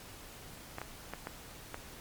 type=clicks; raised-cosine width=0.5 ms; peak=-23 dBFS; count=5; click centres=0.784 / 0.816 / 1.136 / 1.271 / 1.744 s; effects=pink hiss -50 dBFS RMS until 2 s + MP3 96 kbps